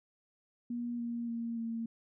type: tone with pitch steps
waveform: sine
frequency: 239.2 / 235.6 / 232.1 / 228.7 Hz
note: A#3 / A#3 / A#3 / A#3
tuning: +45 / +19 / -7 / -33 cents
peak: -34 dBFS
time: 0.7-1.86 s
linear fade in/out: 5 ms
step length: 290 ms
effects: none